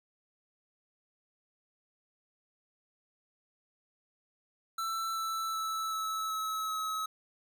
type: tone with pitch steps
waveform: square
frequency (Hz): 1333 / 1323 / 1313.1 / 1303.3 / 1293.6 / 1283.9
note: E6 / E6 / E6 / E6 / E6 / E6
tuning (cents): +19 / +6 / -7 / -20 / -33 / -46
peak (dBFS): -33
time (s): 4.78-7.06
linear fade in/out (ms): 5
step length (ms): 380
effects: none